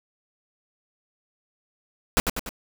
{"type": "noise with echo", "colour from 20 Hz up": "pink", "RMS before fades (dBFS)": -19, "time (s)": [2.17, 2.2], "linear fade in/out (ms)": 0, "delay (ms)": 97, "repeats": 3, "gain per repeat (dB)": -5, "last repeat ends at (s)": 2.491, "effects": []}